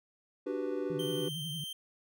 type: chord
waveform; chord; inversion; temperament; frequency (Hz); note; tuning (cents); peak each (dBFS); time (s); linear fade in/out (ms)
triangle; G major seventh; second; equal; 293.7 / 370 / 392 / 493.9; D4 / F#4 / G4 / B4; 0 / 0 / 0 / 0; -36; 0.46-1.29; 10
type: tone with vibrato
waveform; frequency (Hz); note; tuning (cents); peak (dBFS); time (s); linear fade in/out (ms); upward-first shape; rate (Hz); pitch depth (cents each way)
sine; 155.56; D#3; 0; -38; 0.9-1.64; 2; triangle; 11; 180
type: tone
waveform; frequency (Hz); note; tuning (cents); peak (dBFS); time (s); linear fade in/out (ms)
45% pulse; 3136; G7; 0; -38; 0.99-1.73; 5
effects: none